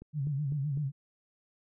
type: click train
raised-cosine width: 3 ms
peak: -34 dBFS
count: 4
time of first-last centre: 0.02-0.774 s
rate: 3.98 Hz
type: tone with vibrato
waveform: sine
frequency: 143 Hz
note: D3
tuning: 46 cents flat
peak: -29 dBFS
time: 0.13-0.92 s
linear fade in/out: 50 ms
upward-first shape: sine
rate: 7.8 Hz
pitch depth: 110 cents each way
effects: none